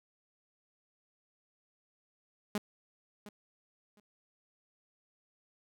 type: tone with echo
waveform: sawtooth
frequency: 207.7 Hz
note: G#3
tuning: in tune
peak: -27 dBFS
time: 2.55-2.58 s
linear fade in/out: 2 ms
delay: 710 ms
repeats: 2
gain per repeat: -15 dB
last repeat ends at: 4 s
effects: none